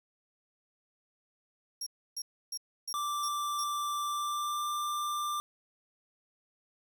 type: tone bursts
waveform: 30% pulse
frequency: 5588 Hz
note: F8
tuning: in tune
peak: -31 dBFS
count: 6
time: 1.81-3.64 s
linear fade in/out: 5 ms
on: 55 ms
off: 300 ms
type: tone with pitch glide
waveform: square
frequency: 1174.7 to 1187 Hz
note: D6 to D6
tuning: 0 to +18 cents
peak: -32 dBFS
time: 2.94-5.4 s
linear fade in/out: 0 ms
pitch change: +18 cents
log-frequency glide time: 4.05-4.67 s
effects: none